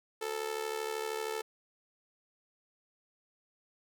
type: tone with amplitude modulation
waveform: sawtooth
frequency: 440 Hz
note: A4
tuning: in tune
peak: -27 dBFS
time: 0.21-1.42 s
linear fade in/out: 10 ms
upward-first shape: sine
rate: 72.9 Hz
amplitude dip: 75%
effects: none